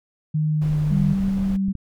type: tone with pitch glide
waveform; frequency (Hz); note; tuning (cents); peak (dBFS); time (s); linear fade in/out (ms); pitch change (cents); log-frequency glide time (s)
sine; 153.9 to 150.12; D#3 to D3; -19 to +38; -18; 0.34-1.14; 10; -43; 0.49-0.89
type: noise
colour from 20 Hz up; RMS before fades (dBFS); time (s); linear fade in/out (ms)
brown; -32; 0.61-1.57; 10
type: tone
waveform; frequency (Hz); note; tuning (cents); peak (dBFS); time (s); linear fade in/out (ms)
sine; 193.8; G3; -20; -19; 0.9-1.73; 20
type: clicks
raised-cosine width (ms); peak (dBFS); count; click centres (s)
5; -20; 7; 1.204 / 1.238 / 1.283 / 1.389 / 1.504 / 1.684 / 1.753
effects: none

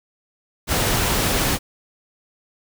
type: noise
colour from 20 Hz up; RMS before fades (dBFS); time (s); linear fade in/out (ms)
pink; -20; 0.67-1.59; 50
effects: none

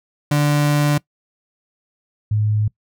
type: tone pair in turn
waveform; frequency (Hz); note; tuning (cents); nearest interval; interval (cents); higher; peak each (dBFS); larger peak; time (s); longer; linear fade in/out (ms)
35% pulse / sine; 146.83 / 106.32; D3 / G#2; 0 / +41; tritone; 559; first; -12 / -15; first; 0.31-0.98 / 2.31-2.68; first; 5
effects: noise-tail reverb RT60 0.1 s tail -22 dB re dry

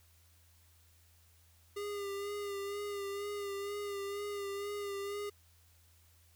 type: tone with vibrato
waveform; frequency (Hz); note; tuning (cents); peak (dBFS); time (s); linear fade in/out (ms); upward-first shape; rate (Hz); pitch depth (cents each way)
square; 404.1; G#4; -47; -38; 1.76-5.3; 10; sine; 2.1; 31
effects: added 83 Hz sine -64 dBFS peak until 6.35 s + white hiss -68 dBFS RMS until 6.35 s

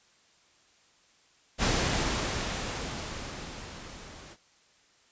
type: noise with level ramp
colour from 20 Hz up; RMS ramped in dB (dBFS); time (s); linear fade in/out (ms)
pink; -25 to -48; 1.58-4.37; 50
effects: white hiss -63 dBFS RMS until 5.11 s + resampled to 16000 Hz

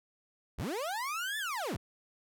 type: linear two-way sweep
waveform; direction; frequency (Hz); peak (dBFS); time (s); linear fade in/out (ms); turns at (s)
30% pulse; up then down; 36.71 to 1778 to 36.71; -31; 0.58-1.77; 10; 1.38
effects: none

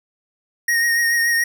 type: tone with vibrato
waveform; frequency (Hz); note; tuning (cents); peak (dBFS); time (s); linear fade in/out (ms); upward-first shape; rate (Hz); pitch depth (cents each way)
square; 1864.7; A#6; 0; -16; 0.68-1.44; 5; triangle; 7; 28
effects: none

